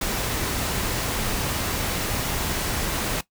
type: noise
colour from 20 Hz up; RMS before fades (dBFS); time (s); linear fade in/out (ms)
pink; -26; 0.01-3.21; 5
effects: noise-tail reverb RT60 0.1 s tail -17 dB re dry

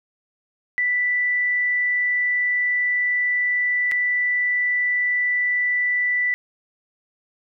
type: tone with dropouts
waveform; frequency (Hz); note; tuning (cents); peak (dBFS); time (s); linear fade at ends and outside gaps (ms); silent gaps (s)
sine; 1975.5; B6; 0; -18; 0.78-6.34; 0; 3.914-3.919
effects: none

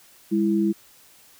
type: tone pair together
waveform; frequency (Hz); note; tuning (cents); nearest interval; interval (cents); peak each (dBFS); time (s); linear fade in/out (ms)
sine; 202.9 / 330.7; G#3 / E4; -40 / +6; minor sixth; 846; -21; 0.31-0.73; 20
effects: white hiss -53 dBFS RMS until 1.39 s

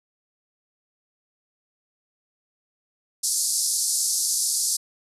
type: band-pass noise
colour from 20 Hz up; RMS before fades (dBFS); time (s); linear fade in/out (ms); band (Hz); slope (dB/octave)
white; -24; 3.23-4.77; 10; 4600 to 11000; 48
effects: resampled to 32000 Hz

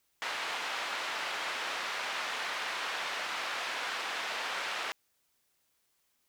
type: band-pass noise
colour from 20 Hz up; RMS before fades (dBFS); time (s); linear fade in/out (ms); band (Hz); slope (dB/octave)
pink; -36; 0.22-4.92; 0; 970 to 3400; 12
effects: white hiss -75 dBFS RMS until 6.28 s

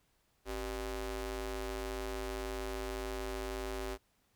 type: ring-modulated tone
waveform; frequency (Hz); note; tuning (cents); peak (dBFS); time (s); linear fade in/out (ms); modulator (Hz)
sawtooth; 216.9; A3; -25; -30; 0.45-3.98; 50; 166
effects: pink hiss -74 dBFS RMS until 4.35 s

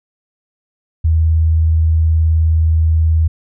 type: tone with vibrato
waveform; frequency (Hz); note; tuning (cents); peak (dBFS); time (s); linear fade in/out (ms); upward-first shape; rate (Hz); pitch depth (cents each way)
sine; 80.3; E2; -45; -9; 1.04-3.28; 10; square; 19; 12
effects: none

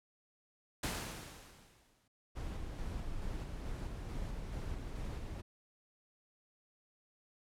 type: noise with exponential decay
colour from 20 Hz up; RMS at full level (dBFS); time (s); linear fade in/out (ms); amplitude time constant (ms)
pink; -36; 0.83-2.08; 5; 270
type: noise with tremolo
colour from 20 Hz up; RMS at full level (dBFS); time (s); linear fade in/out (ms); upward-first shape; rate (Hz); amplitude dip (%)
brown; -40; 2.35-5.42; 20; square; 2.3; 25
effects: low-pass 12000 Hz 12 dB/octave

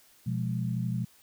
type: chord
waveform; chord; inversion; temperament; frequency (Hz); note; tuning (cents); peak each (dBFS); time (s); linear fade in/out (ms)
sine; F diminished; second; equal; 123.47 / 174.61 / 207.7; Cb3 / F3 / Ab3; 0 / 0 / 0; -30 / -33 / -35; 0.26-1.05; 10
effects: white hiss -60 dBFS RMS until 1.22 s

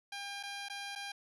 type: tone with dropouts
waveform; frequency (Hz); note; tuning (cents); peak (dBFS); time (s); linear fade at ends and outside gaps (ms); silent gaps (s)
10% pulse; 802; G5; +39; -32; 0.12-1.12; 5; 0.429-0.434 / 0.686-0.698 / 0.953-0.958
effects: resampled to 24000 Hz

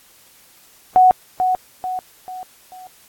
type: tone with echo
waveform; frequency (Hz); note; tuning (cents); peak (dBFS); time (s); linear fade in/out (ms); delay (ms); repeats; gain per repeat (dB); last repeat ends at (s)
sine; 740; F#5; 0; -7; 0.96-1.11; 0; 440; 4; -7; 2.87
effects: white hiss -50 dBFS RMS until 3.08 s + AAC 64 kbps

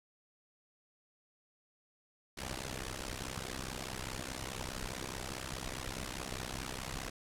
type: noise with amplitude modulation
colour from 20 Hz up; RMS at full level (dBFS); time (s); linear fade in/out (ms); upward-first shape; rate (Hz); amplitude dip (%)
pink; -37; 2.37-7.1; 10; sine; 64.8; 95
effects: low-pass 10000 Hz 12 dB/octave

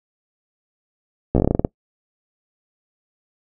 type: slowing click train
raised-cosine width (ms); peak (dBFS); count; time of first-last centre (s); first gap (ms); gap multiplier
2; -3; 11; 1.35-1.649; 14; 1.16
effects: noise-tail reverb RT60 0.1 s tail -24 dB re dry

